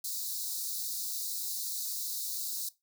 white high-pass noise, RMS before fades -36 dBFS, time 0.04-2.69 s, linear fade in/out 5 ms, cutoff 3800 Hz, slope 96 dB/octave, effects noise-tail reverb RT60 0.2 s tail -18 dB re dry

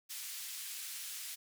white band-pass noise, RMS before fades -44 dBFS, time 0.09-1.36 s, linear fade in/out 20 ms, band 2200 to 15000 Hz, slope 12 dB/octave, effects none

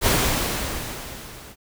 pink noise with level ramp, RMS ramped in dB -17 to -43 dBFS, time 0.01-1.56 s, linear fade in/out 50 ms, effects none

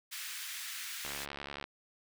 pink high-pass noise, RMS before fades -42 dBFS, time 0.11-1.26 s, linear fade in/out 20 ms, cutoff 1600 Hz, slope 24 dB/octave
click train, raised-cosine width 0.3 ms, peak -24 dBFS, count 43, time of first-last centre 1.05-1.641 s, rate 71.1 Hz
effects none

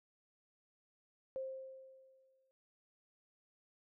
sine tone with exponential decay, 528 Hz, C5, 16 cents sharp, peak -37 dBFS, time 1.36-2.51 s, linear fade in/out 0 ms, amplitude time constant 250 ms, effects none

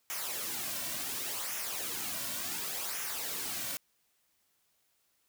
white noise with flanger, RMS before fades -37 dBFS, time 0.1-3.77 s, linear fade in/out 0 ms, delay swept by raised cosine 0.23 to 2.43 ms, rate 0.69 Hz, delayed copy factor -0.6, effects white hiss -74 dBFS RMS until 5.28 s

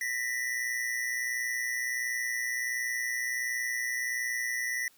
square tone pair together, 1855.6 / 1977 Hz, A#6 / B6, -8 / +1 cents, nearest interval minor second, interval 109 cents, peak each -36 / -32 dBFS, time 0.01-4.88 s, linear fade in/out 2 ms, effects white hiss -62 dBFS RMS until 4.97 s

